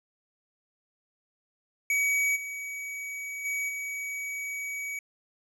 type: tone with level steps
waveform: square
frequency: 2267 Hz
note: C#7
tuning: 38 cents sharp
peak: -24 / -35 / -29 / -33 dBFS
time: 1.9-4.99 s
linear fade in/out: 2 ms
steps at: 2.35 / 3.44 / 3.68 s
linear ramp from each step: 20 ms
effects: low-pass 12000 Hz 12 dB/octave